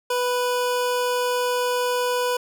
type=tone; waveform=25% pulse; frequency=493.9 Hz; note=B4; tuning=in tune; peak=-17 dBFS; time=0.1-2.37 s; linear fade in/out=5 ms; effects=none